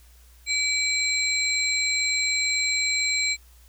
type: tone cluster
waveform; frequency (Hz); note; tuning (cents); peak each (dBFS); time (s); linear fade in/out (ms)
sine; 2303 / 4081 / 7530; D7 / C8 / A#8; -34 / -44 / +16; -24 / -27 / -28; 0.46-3.37; 50
effects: added 60 Hz sine -50 dBFS peak until 3.68 s + white hiss -58 dBFS RMS until 3.68 s